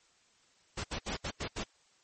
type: noise bursts at uneven times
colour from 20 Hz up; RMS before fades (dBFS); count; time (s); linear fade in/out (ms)
pink; -36; 6; 0.77-0.84 / 0.91-0.99 / 1.06-1.17 / 1.24-1.31 / 1.4-1.48 / 1.56-1.64; 10
effects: white hiss -67 dBFS RMS until 2.03 s + MP3 32 kbps